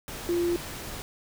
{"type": "tone in noise", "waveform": "sine", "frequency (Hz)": 345.9, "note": "F4", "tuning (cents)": -17, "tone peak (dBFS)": -23, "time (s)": [0.29, 0.56], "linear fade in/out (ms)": 0, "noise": "pink", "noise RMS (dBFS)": -38, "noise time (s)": [0.08, 1.02], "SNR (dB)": 12, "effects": []}